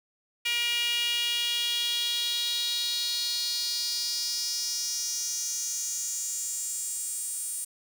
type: tone with high-pass filter sweep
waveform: sawtooth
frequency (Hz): 475.9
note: A#4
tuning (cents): +36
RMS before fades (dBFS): -30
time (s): 0.45-7.65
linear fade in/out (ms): 10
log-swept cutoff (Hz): 2600 to 8900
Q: 5
effects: 9-bit